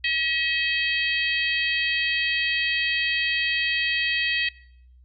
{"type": "harmonic tone", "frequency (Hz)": 640, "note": "D#5", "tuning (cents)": 49, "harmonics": [3, 4, 5, 6, 7], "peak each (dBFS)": [-25, -26, -28, -34, -33], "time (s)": [0.04, 4.49], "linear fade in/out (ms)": 5, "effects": ["noise-tail reverb RT60 0.7 s tail -22 dB re dry", "added 62 Hz sine -49 dBFS peak until 5.04 s"]}